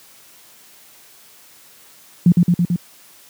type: tone with echo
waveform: sine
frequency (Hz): 174.61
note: F3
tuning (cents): 0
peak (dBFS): -6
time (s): 2.26-2.32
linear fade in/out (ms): 2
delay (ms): 110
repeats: 4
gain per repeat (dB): -2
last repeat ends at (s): 2.76
effects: white hiss -47 dBFS RMS until 3.29 s + high-pass 100 Hz 12 dB/octave